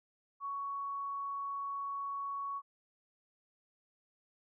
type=tone; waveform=sine; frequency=1116 Hz; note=C#6; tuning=11 cents sharp; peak=-36 dBFS; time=0.4-2.62 s; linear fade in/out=50 ms; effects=none